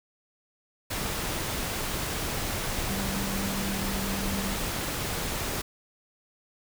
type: tone in noise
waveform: sine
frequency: 196 Hz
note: G3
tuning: in tune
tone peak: -32 dBFS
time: 2.89-4.54 s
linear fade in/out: 10 ms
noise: pink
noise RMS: -31 dBFS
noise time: 0.9-5.62 s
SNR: -4 dB
effects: none